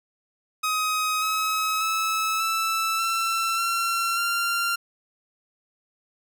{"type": "tone with pitch steps", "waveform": "sawtooth", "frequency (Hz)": [1260, 1279.8, 1299.9, 1320.4, 1341.1, 1362.2, 1383.6], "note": ["D#6", "D#6", "E6", "E6", "E6", "F6", "F6"], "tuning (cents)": [21, 48, -25, 2, 29, -44, -17], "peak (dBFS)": -19, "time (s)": [0.63, 4.76], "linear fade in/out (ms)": 10, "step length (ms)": 590, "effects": []}